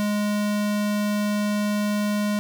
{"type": "tone", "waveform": "square", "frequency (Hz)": 207.7, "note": "G#3", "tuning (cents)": 0, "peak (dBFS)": -22, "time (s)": [0, 2.39], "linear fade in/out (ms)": 0, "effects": []}